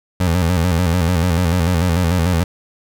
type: tone with vibrato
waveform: 25% pulse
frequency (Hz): 86.5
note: F2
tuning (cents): -16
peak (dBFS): -10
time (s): 0.2-2.44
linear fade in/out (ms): 5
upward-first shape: square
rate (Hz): 6.8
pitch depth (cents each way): 83
effects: none